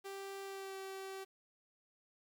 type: tone with pitch glide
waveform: sawtooth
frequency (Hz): 392 to 385.3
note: G4 to G4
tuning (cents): 0 to -30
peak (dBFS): -40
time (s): 0.04-1.25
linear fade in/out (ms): 20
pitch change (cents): -30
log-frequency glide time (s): 0.43-0.77
effects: 11-bit